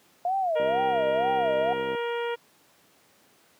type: tone with vibrato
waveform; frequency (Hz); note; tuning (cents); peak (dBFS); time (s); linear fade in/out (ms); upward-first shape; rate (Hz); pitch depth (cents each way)
sine; 688; F5; -26; -23; 0.25-1.73; 2; sine; 2.1; 220
type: harmonic tone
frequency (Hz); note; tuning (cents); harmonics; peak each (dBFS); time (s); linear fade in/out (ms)
471.7; A#4; +20; 1 / 2 / 3 / 4 / 5 / 6 / 7; -28 / -34 / -38 / -40 / -42 / -44 / -45; 0.55-2.36; 20
type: click train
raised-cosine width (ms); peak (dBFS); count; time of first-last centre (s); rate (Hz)
2; -21; 90; 0.6-1.948; 66
effects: pink hiss -60 dBFS RMS until 3.59 s + high-pass 200 Hz 12 dB/octave